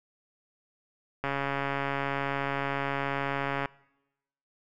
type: click train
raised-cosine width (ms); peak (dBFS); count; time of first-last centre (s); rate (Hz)
0.5; -15; 337; 1.24-3.657; 139
effects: noise-tail reverb RT60 0.9 s tail -23 dB re dry